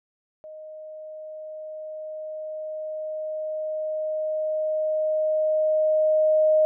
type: tone with level ramp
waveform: sine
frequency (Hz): 621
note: D#5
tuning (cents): -3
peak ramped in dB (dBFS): -38 to -15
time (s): 0.44-6.65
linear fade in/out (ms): 0
effects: none